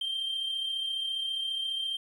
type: tone with amplitude modulation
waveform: triangle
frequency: 3157 Hz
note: G7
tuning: 12 cents sharp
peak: -25 dBFS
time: 0.01-1.97 s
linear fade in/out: 5 ms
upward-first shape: sine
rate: 34.7 Hz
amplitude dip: 50%
effects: tanh soft clip ceiling -25 dBFS + 11-bit